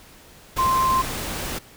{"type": "tone in noise", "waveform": "sine", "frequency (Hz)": 1046.5, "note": "C6", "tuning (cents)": 0, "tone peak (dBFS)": -17, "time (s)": [0.58, 1.02], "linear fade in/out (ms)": 10, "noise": "pink", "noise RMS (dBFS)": -29, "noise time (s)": [0.56, 1.59], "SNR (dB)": 9, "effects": ["pink hiss -48 dBFS RMS until 1.76 s"]}